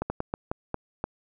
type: slowing click train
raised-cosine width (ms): 1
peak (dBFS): -14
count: 7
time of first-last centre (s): 0.02-1.04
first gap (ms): 80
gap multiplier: 1.3
effects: none